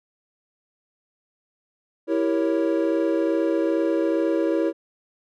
triangle chord, E diminished seventh, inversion none, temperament equal, 329.6 / 392 / 466.2 / 554.4 Hz, E4 / G4 / Bb4 / Db5, 0 / 0 / 0 / 0 cents, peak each -20 / -26 / -25 / -24 dBFS, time 2.07-4.73 s, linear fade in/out 50 ms, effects none

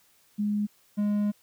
sine / triangle tone pair in turn, 207.7 / 206.9 Hz, G#3 / G#3, 0 / -6 cents, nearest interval unison, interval 6 cents, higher first, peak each -24 / -21 dBFS, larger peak second, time 0.38-0.67 / 0.97-1.32 s, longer second, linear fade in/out 20 ms, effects white hiss -63 dBFS RMS until 1.42 s

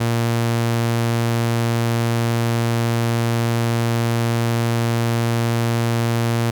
sawtooth tone, 116.54 Hz, A#2, in tune, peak -13 dBFS, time 0-6.51 s, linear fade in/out 10 ms, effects none

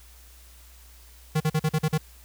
square tone bursts, 155.56 Hz, D#3, in tune, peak -21 dBFS, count 7, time 1.35-1.98 s, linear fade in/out 10 ms, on 54 ms, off 42 ms, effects added 60 Hz sine -49 dBFS peak until 2.24 s + white hiss -54 dBFS RMS until 2.24 s

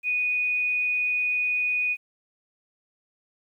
sine tone, 2477 Hz, D#7, 8 cents flat, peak -22 dBFS, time 0.03-1.97 s, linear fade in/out 50 ms, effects 10-bit

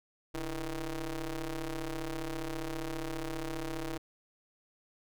sawtooth ring-modulated tone, 155.56 Hz, D#3, in tune, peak -28 dBFS, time 0.34-3.98 s, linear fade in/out 10 ms, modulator 173 Hz, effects none

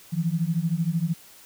sine beating tone pair, 159.9 / 172.9 Hz, D#3 / F3, +48 / -17 cents, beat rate 13 Hz, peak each -25 dBFS, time 0.12-1.14 s, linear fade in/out 20 ms, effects white hiss -50 dBFS RMS until 1.45 s

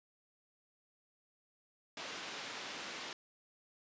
white band-pass noise, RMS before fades -45 dBFS, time 1.97-3.13 s, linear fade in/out 2 ms, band 210 to 3900 Hz, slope 12 dB/octave, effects resampled to 16000 Hz

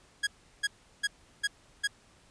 sawtooth tone bursts, 1655 Hz, G#6, 6 cents flat, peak -22 dBFS, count 5, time 0.23-1.875 s, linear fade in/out 10 ms, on 41 ms, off 360 ms, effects pink hiss -61 dBFS RMS until 2.3 s + resampled to 22050 Hz

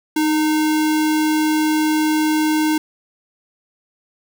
sine tone with sample-and-hold, 310 Hz, D#4, 6 cents flat, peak -14 dBFS, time 0.16-2.78 s, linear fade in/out 5 ms, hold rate 1225 Hz, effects none

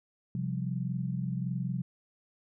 sine chord, C suspended fourth, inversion none, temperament equal, 130.81 / 174.61 / 196 Hz, C3 / F3 / G3, 0 / 0 / 0 cents, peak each -33 / -34 / -38 dBFS, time 0.35-1.82 s, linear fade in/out 2 ms, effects none

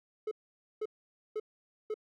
triangle tone bursts, 430 Hz, A4, 40 cents flat, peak -30 dBFS, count 4, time 0.27-1.942 s, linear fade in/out 5 ms, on 43 ms, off 500 ms, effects none

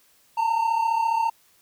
triangle tone pair together, 880 / 914.7 Hz, A5 / A#5, 0 / -33 cents, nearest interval minor second, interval 67 cents, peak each -25 / -19 dBFS, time 0.37-1.3 s, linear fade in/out 10 ms, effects white hiss -60 dBFS RMS until 1.61 s

